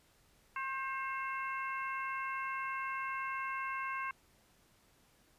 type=harmonic tone with a mistuned harmonic; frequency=536 Hz; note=C5; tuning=42 cents sharp; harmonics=2 / 3 / 4 / 5; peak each=-38 / -42 / -44 / -46 dBFS; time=0.56-4.11 s; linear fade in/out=2 ms; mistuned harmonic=3; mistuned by=-33 cents; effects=pink hiss -68 dBFS RMS until 5.38 s + resampled to 32000 Hz